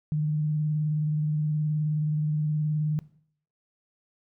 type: tone with vibrato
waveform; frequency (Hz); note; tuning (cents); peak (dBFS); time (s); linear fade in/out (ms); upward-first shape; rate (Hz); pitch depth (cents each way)
sine; 152.1; D#3; -39; -23; 0.12-2.99; 0; square; 19; 21
effects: noise-tail reverb RT60 0.6 s tail -19 dB re dry